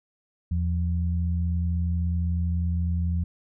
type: tone pair together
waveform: sine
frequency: 82.16 / 174.1 Hz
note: E2 / F3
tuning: -5 / -5 cents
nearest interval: octave + minor second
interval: 1300 cents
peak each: -23 / -30 dBFS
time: 0.51-3.24 s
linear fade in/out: 5 ms
effects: none